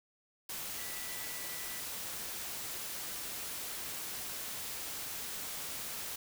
sine tone in noise, 1970 Hz, B6, 5 cents flat, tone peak -50 dBFS, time 0.78-1.8 s, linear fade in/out 5 ms, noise white, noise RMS -41 dBFS, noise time 0.49-6.16 s, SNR -12 dB, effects none

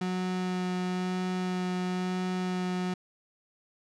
35% pulse tone with vibrato, 182.8 Hz, F#3, 21 cents flat, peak -27 dBFS, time 0.01-2.94 s, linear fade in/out 5 ms, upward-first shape sine, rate 1 Hz, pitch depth 9 cents each way, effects low-pass 6000 Hz 12 dB/octave

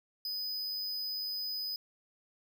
square tone, 4999 Hz, D#8, 7 cents sharp, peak -35 dBFS, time 0.25-1.76 s, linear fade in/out 2 ms, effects none

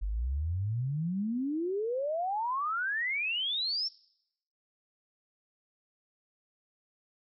sine exponential sweep, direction up, 46.25 to 5530 Hz, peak -29 dBFS, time 0.01-3.89 s, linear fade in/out 20 ms, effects noise-tail reverb RT60 0.8 s tail -23 dB re dry

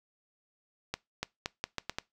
accelerating click train, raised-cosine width 0.2 ms, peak -15 dBFS, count 7, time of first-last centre 0.94-1.985 s, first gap 290 ms, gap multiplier 0.79, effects noise-tail reverb RT60 0.2 s tail -22 dB re dry

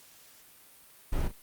brown noise with echo, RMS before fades -28 dBFS, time 1.12-1.28 s, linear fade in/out 10 ms, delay 39 ms, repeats 1, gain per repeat -12 dB, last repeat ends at 1.319 s, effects white hiss -56 dBFS RMS until 1.42 s + Opus 48 kbps

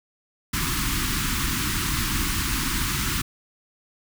pink band-stop noise, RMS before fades -25 dBFS, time 0.53-3.22 s, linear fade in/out 10 ms, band 340 to 1000 Hz, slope 48 dB/octave, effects none

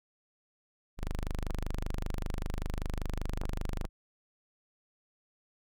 sawtooth tone, 25.16 Hz, G0, 46 cents sharp, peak -28 dBFS, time 0.97-3.89 s, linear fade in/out 50 ms
clicks, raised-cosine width 1 ms, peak -27 / -25 / -27 dBFS, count 3, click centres 1.5 / 3.436 / 3.845 s
effects none

